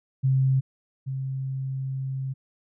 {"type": "tone pair in turn", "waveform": "sine", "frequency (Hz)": [132.8, 133.38], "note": ["C3", "C3"], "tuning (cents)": [26, 34], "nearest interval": "unison", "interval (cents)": 8, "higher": "second", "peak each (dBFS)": [-18, -27], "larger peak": "first", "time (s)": [[0.23, 0.61], [1.06, 2.34]], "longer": "second", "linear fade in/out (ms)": 20, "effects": []}